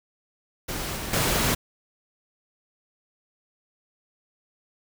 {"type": "noise with level steps", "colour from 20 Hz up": "pink", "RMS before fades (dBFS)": [-31, -33, -23], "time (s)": [0.68, 1.55], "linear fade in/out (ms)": 10, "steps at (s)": [0.96, 1.13], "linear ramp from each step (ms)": 5, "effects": []}